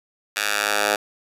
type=tone with high-pass filter sweep; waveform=10% pulse; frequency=103.83 Hz; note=G#2; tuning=in tune; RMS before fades=-22 dBFS; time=0.36-0.96 s; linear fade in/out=5 ms; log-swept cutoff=1800 to 710 Hz; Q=1; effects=resampled to 32000 Hz